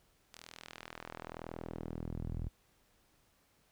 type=tone with band-pass filter sweep; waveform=sawtooth; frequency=40.93 Hz; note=E1; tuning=12 cents flat; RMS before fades=-44 dBFS; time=0.33-2.49 s; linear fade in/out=10 ms; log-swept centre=6200 to 85 Hz; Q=0.74; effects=pink hiss -71 dBFS RMS until 3.71 s